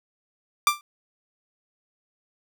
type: tone with exponential decay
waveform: sawtooth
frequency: 1181 Hz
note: D6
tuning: 9 cents sharp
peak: -9 dBFS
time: 0.67-0.81 s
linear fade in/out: 1 ms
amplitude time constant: 30 ms
effects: none